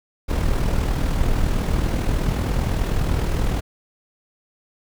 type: noise with amplitude modulation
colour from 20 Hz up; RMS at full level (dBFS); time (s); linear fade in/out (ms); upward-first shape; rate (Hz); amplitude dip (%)
brown; -18; 0.28-3.61; 20; sine; 39.9; 50
effects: none